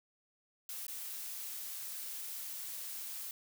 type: noise with dropouts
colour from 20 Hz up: blue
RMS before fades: -43 dBFS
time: 0.69-3.31 s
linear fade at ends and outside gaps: 1 ms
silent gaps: 0.867-0.881 s
effects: none